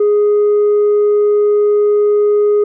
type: tone with tanh clipping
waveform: sine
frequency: 415.3 Hz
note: G#4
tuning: in tune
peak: -9 dBFS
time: 0-2.64 s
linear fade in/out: 5 ms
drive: 1 dB
effects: none